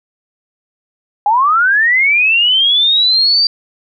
sine linear sweep, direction up, 797 to 4699 Hz, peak -8 dBFS, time 1.26-3.47 s, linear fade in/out 2 ms, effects none

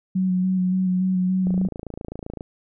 sine tone with vibrato, 185 Hz, F#3, in tune, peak -18 dBFS, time 0.15-1.68 s, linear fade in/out 10 ms, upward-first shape square, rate 3.5 Hz, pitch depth 18 cents each way
click train, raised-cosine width 2 ms, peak -19 dBFS, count 27, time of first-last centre 1.47-2.409 s, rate 27.7 Hz
effects none

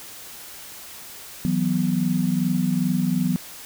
sine chord, E suspended second, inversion none, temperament equal with one note detuned, 162.36 / 185 / 246.9 Hz, E3 / F#3 / B3, -26 / 0 / 0 cents, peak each -25 / -22 / -24 dBFS, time 1.45-3.36 s, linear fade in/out 0 ms, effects white hiss -40 dBFS RMS until 3.65 s

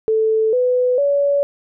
sine tone with pitch steps, 440 / 499.6 / 567.3 Hz, A4 / B4 / C#5, 0 / +20 / +40 cents, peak -13 dBFS, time 0.08-1.43 s, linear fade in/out 0 ms, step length 450 ms, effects none

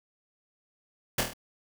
pink noise with echo, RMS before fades -25 dBFS, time 1.18-1.21 s, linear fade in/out 5 ms, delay 25 ms, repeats 5, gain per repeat -4 dB, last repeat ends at 1.335 s, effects none

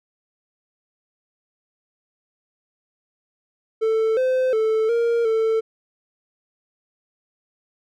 triangle tone with pitch steps, 443.4 / 515 / 439.6 / 467.2 / 445.3 Hz, A4 / C5 / A4 / A#4 / A4, +13 / -28 / -2 / +4 / +21 cents, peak -15 dBFS, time 3.81-5.61 s, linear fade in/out 20 ms, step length 360 ms, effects none

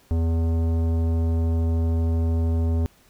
sine tone with tanh clipping, 82.41 Hz, E2, in tune, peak -21 dBFS, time 0.11-2.86 s, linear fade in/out 0 ms, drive 15 dB, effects pink hiss -57 dBFS RMS until 3.09 s

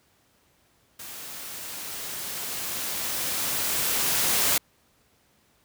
white noise with level ramp, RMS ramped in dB -40 to -22 dBFS, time 0.99-4.58 s, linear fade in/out 5 ms, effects pink hiss -64 dBFS RMS until 5.64 s + high-pass 60 Hz 12 dB/octave

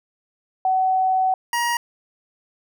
sine / 25% pulse tone pair in turn, 753 / 948.7 Hz, F#5 / A#5, +30 / +30 cents, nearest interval major third, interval 400 cents, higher second, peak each -16 dBFS, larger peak neither, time 0.65-1.34 / 1.53-1.77 s, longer first, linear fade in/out 2 ms, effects none

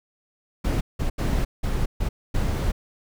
brown noise bursts at uneven times, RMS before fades -23 dBFS, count 6, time 0.64-0.81 / 0.99-1.1 / 1.18-1.45 / 1.63-1.86 / 2-2.09 / 2.34-2.72 s, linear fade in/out 10 ms, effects none

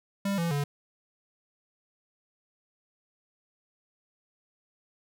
square tone with pitch steps, 198.5 / 168.86 / 143.64 Hz, G3 / E3 / D3, +22 / +42 / -38 cents, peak -27 dBFS, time 0.25-0.64 s, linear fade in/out 5 ms, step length 130 ms, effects none

